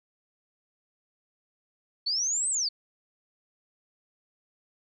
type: linear two-way sweep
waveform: sine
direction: up then down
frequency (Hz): 4313 to 8372 to 4313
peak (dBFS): -25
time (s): 2.06-2.69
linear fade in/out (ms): 10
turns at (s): 2.49
effects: none